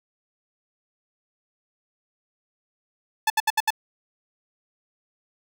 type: tone bursts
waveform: sawtooth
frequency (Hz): 870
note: A5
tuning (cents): -20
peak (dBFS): -14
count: 5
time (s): 3.27-3.705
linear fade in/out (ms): 5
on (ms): 31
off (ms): 70
effects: none